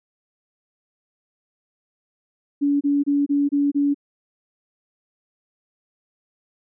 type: tone bursts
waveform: sine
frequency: 285.1 Hz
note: C#4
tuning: 49 cents sharp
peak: -16 dBFS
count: 6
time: 2.61-3.945 s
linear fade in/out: 20 ms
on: 200 ms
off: 27 ms
effects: none